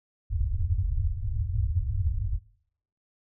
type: low-pass noise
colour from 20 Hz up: white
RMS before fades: -27 dBFS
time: 0.3-2.39 s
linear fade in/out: 20 ms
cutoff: 110 Hz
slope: 96 dB/octave
effects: noise-tail reverb RT60 0.7 s tail -23 dB re dry